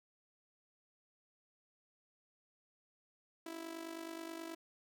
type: tone with amplitude modulation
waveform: sawtooth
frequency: 329.6 Hz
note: E4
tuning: in tune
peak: -37 dBFS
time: 3.46-4.55 s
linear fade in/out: 5 ms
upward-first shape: sine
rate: 49.4 Hz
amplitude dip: 70%
effects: none